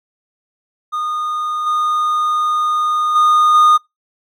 triangle tone with level steps, 1227 Hz, D#6, 25 cents flat, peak -16 / -12 / -7 / -5 dBFS, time 0.92-3.78 s, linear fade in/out 20 ms, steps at 1.66 / 3.15 / 3.54 s, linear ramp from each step 10 ms, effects noise-tail reverb RT60 0.2 s tail -25 dB re dry

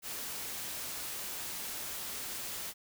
white noise, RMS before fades -40 dBFS, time 0.02-2.74 s, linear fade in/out 50 ms, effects none

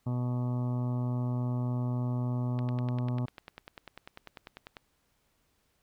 harmonic tone, 123.47 Hz, B2, in tune, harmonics 1 / 2 / 3 / 4 / 5 / 6 / 7 / 8 / 9 / 10, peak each -29 / -35 / -47 / -51 / -46 / -53 / -49 / -55 / -51 / -58 dBFS, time 0.06-3.26 s, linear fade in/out 10 ms
click train, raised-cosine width 0.3 ms, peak -27 dBFS, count 23, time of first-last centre 2.59-4.768 s, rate 10.1 Hz
effects pink hiss -73 dBFS RMS until 5.82 s

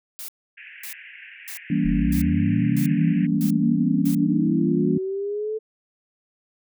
blue noise bursts, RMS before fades -35 dBFS, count 7, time 0.19-4.148 s, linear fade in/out 0 ms, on 94 ms, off 550 ms
pink band-pass noise, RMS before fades -43 dBFS, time 0.57-3.27 s, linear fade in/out 10 ms, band 1600 to 2800 Hz, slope 96 dB/octave
sine chord, E diminished seventh, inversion none, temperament equal with one note detuned, 164.81 / 196 / 233.1 / 284.2 Hz, E3 / G3 / Bb3 / Db4, 0 / 0 / 0 / +43 cents, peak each -24 dBFS, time 1.7-4.98 s, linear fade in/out 5 ms
sine linear sweep, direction up, 33.09 to 440 Hz, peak -24 dBFS, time 1.84-5.59 s, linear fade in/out 20 ms
effects none

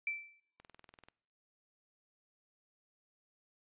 sine tone with exponential decay, 2332 Hz, D7, 13 cents flat, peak -31 dBFS, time 0.07-0.4 s, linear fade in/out 2 ms, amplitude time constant 70 ms
click train, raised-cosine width 0.3 ms, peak -39 dBFS, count 11, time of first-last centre 0.6-1.085 s, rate 20.6 Hz
effects noise-tail reverb RT60 0.8 s tail -25 dB re dry + resampled to 8000 Hz

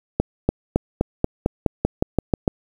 accelerating click train, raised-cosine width 2 ms, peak -3 dBFS, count 12, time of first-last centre 0.2-2.478 s, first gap 290 ms, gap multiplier 0.93, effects 7-bit

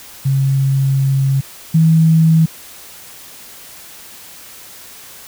sine tone pair in turn, 135.7 / 161.38 Hz, C#3 / E3, -36 / -36 cents, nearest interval minor third, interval 300 cents, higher second, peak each -11 / -7 dBFS, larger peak second, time 0.25-1.41 / 1.74-2.46 s, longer first, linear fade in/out 10 ms, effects white hiss -37 dBFS RMS until 5.27 s

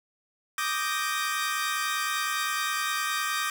sawtooth chord, Eb major seventh, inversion third, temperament equal, 1174.7 / 1244.5 / 1568 / 1864.7 Hz, D6 / Eb6 / G6 / Bb6, 0 / 0 / 0 / 0 cents, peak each -28 / -29 / -29 / -30 dBFS, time 0.58-3.5 s, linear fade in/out 2 ms, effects 9-bit

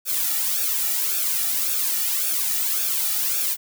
blue noise with flanger, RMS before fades -23 dBFS, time 0.05-3.57 s, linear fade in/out 50 ms, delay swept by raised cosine 0.98 to 1.93 ms, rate 1.8 Hz, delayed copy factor -0.75, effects none

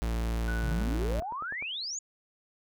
45% pulse tone, 56.6 Hz, A1, 50 cents sharp, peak -28 dBFS, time 0.02-1.2 s, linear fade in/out 0 ms
sine tone with exponential decay, 1480 Hz, F#6, in tune, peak -34 dBFS, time 0.48-1.45 s, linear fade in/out 2 ms, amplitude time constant 210 ms
sine exponential sweep, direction up, 116.54 to 7040 Hz, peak -33 dBFS, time 0.63-1.99 s, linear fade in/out 5 ms
click train, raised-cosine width 1 ms, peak -30 dBFS, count 10, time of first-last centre 0.72-1.625 s, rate 9.95 Hz
effects none

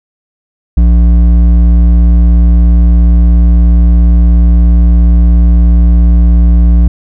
sine tone with hard clipping, 58.5 Hz, A#1, 7 cents sharp, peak -4 dBFS, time 0.77-6.88 s, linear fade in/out 5 ms, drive 8 dB, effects none

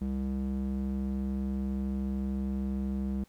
square tone with band-pass filter, 66.5 Hz, C2, 29 cents sharp, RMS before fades -32 dBFS, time 0.01-3.24 s, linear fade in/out 5 ms, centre 180 Hz, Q 2.1, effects pink hiss -65 dBFS RMS until 3.28 s

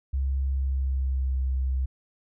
sine tone with pitch glide, 67.3 to 65.31 Hz, C2 to C2, +49 to -3 cents, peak -23 dBFS, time 0.13-1.86 s, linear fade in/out 10 ms, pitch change -52 cents, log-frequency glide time 0.5-1.39 s, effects none

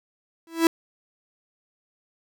45% pulse tone with exponential growth, 329.6 Hz, E4, in tune, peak -11 dBFS, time 0.47-0.67 s, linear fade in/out 1 ms, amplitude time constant 42 ms, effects none

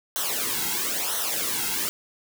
white noise with flanger, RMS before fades -27 dBFS, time 0.16-1.89 s, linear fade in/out 0 ms, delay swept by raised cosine 0.41 to 1.71 ms, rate 1 Hz, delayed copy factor -0.8, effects none

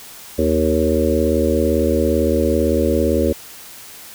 harmonic tone with a mistuned harmonic, 77.78 Hz, D#2, in tune, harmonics 1 / 3 / 4 / 5 / 6 / 7, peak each -21 / -21 / -21 / -21 / -21 / -21 dBFS, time 0.38-3.33 s, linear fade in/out 10 ms, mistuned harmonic 7, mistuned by +23 cents, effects white hiss -38 dBFS RMS until 4.14 s

